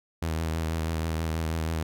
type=tone with vibrato; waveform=sawtooth; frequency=80.7 Hz; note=E2; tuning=36 cents flat; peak=-23 dBFS; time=0.22-1.83 s; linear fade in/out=5 ms; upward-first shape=triangle; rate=6.2 Hz; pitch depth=43 cents each way; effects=none